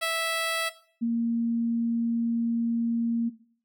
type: tone pair in turn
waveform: 10% pulse / sine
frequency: 657 / 232.3 Hz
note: E5 / A#3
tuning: -6 / -6 cents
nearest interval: octave + tritone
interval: 1800 cents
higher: first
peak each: -17 / -23 dBFS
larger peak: first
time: 0.01-0.7 / 1.01-3.3 s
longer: second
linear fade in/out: 20 ms
effects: noise-tail reverb RT60 0.5 s tail -17 dB re dry